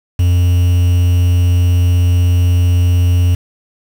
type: tone with quantisation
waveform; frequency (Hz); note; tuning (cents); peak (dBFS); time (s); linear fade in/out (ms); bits
triangle; 88.4; F2; +22; -6; 0.19-3.35; 5; 5
effects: none